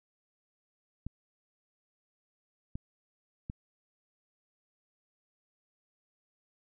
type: clicks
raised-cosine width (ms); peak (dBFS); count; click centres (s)
5; -25; 3; 1.066 / 2.755 / 3.499
effects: none